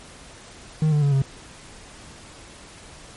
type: tone with pitch steps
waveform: triangle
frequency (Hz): 155.56 / 148.71 / 142.16 / 135.89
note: D#3 / D3 / C#3 / C#3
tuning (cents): 0 / +22 / +44 / -34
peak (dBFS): -14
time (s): 0.82-1.22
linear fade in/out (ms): 2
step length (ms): 100
effects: pink hiss -44 dBFS RMS until 3.16 s + MP3 48 kbps